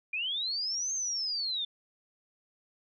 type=linear two-way sweep; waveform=sine; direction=up then down; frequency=2372 to 6430 to 3508 Hz; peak=-30 dBFS; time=0.13-1.65 s; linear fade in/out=5 ms; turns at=0.93 s; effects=none